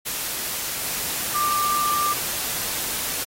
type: tone in noise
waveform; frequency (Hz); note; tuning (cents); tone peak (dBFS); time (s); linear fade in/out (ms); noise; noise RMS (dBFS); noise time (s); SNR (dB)
sine; 1185; D6; +15; -20; 1.34-2.14; 20; white; -27; 0.05-3.25; +4
effects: AAC 48 kbps